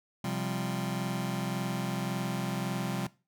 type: chord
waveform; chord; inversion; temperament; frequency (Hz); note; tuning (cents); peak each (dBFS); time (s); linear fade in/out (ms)
sawtooth; C suspended fourth; none; just; 130.81 / 174.42 / 196.22; C3 / F3 / G3; 0 / -2 / +2; -31; 0.24-3.07; 5
effects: noise-tail reverb RT60 0.3 s tail -19 dB re dry